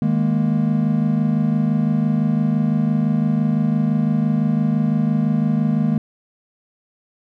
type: chord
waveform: triangle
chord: D# suspended fourth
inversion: none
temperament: just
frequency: 155.56 / 207.4 / 233.3 Hz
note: D#3 / G#3 / A#3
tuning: 0 / -2 / +2 cents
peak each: -18 dBFS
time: 0.02-5.98 s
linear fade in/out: 2 ms
effects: none